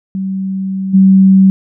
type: tone with level steps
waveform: sine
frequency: 191.5 Hz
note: G3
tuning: 40 cents flat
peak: -15 / -3 dBFS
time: 0.15-1.5 s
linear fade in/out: 0 ms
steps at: 0.93 s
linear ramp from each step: 20 ms
effects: none